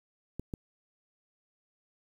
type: clicks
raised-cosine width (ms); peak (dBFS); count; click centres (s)
3; -23; 2; 0.396 / 0.538
effects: 9-bit